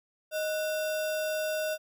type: tone with sample-and-hold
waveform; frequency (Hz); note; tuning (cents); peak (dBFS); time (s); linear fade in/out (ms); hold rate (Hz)
sine; 622.3; D#5; 0; -28; 0.31-1.78; 50; 2100
effects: none